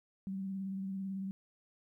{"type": "tone with vibrato", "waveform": "sine", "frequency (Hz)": 192.8, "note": "G3", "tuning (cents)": -28, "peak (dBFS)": -36, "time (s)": [0.27, 1.31], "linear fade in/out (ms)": 0, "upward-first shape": "triangle", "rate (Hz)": 18, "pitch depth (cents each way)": 34, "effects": ["13-bit"]}